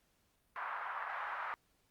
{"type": "band-pass noise", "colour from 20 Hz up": "white", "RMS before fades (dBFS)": -41, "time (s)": [0.56, 1.54], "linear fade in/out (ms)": 0, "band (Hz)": [850, 1500], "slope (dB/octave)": 24, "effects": ["pink hiss -75 dBFS RMS until 1.9 s", "Opus 48 kbps"]}